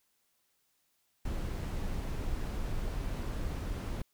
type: noise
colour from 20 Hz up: brown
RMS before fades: -35 dBFS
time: 1.25-4.02 s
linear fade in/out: 5 ms
effects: white hiss -75 dBFS RMS until 4.13 s